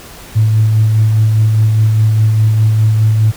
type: tone with tremolo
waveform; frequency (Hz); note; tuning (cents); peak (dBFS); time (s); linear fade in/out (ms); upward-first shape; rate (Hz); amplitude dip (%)
sine; 109.1; A2; -14; -5; 0.35-3.32; 20; sine; 4.9; 30
effects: tanh soft clip ceiling -1 dBFS + pink hiss -34 dBFS RMS until 3.36 s